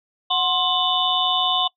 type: tone cluster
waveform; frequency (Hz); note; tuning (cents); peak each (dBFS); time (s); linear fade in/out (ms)
sine; 735 / 1059 / 2993 / 3483 / 3649; F#5 / C6 / F#7 / A7 / A#7; -12 / +21 / +19 / -18 / -38; -24; 0.3-1.68; 10
effects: noise-tail reverb RT60 0.1 s tail -22 dB re dry